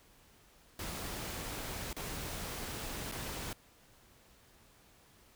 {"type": "noise with dropouts", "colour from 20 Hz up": "pink", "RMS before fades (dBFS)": -41, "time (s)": [0.79, 3.53], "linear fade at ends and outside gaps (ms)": 2, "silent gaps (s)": [[1.93, 1.965], [3.115, 3.121]], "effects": ["pink hiss -63 dBFS RMS until 5.35 s"]}